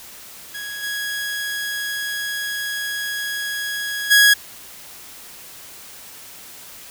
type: tone with level steps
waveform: sawtooth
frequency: 1661.2 Hz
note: G#6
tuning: in tune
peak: -25 / -20 / -6 dBFS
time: 0.54-4.34 s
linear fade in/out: 10 ms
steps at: 0.82 / 4.1 s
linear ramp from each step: 20 ms
effects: white hiss -40 dBFS RMS until 6.9 s